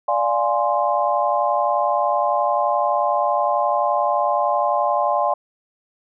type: chord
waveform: sine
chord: D half-diminished seventh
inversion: none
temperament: equal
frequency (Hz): 587.3 / 698.5 / 830.6 / 1046.5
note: D5 / F5 / Ab5 / C6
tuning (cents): 0 / 0 / 0 / 0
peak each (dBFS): -22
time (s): 0.08-5.34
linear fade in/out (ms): 5
effects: none